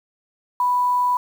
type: tone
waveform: sine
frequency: 987.8 Hz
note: B5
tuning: in tune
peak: -16 dBFS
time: 0.6-1.17 s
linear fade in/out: 2 ms
effects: 7-bit